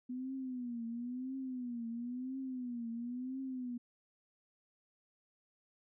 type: tone with vibrato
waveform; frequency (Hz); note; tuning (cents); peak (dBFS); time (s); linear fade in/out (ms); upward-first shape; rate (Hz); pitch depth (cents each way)
sine; 247.5; B3; +4; -38; 0.09-3.78; 10; triangle; 0.98; 140
effects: none